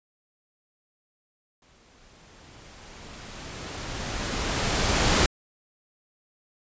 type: noise with exponential growth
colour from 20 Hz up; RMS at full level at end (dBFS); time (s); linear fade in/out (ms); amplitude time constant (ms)
pink; -19; 1.62-5.26; 2; 790
effects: resampled to 16000 Hz